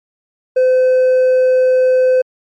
sine tone with hard clipping, 512 Hz, C5, 38 cents flat, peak -9 dBFS, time 0.56-2.22 s, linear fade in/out 10 ms, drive 2 dB, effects MP3 48 kbps

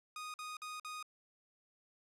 sawtooth tone bursts, 1240 Hz, D#6, 6 cents flat, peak -39 dBFS, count 4, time 0.16-1.027 s, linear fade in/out 2 ms, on 180 ms, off 49 ms, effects low-pass 11000 Hz 12 dB/octave

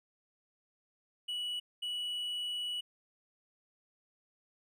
triangle tone bursts at uneven times, 2941 Hz, F#7, 11 cents flat, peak -33 dBFS, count 2, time 1.28-1.6 / 1.82-2.81 s, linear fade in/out 10 ms, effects none

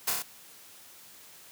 white noise with echo, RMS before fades -27 dBFS, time 0.07-0.11 s, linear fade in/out 10 ms, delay 29 ms, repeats 4, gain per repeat -2 dB, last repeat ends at 0.226 s, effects white hiss -52 dBFS RMS until 1.51 s + high-pass 80 Hz 12 dB/octave

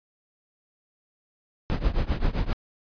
brown noise with tremolo, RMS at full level -20 dBFS, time 1.7-2.53 s, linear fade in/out 0 ms, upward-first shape triangle, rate 7.6 Hz, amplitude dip 95%, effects resampled to 11025 Hz

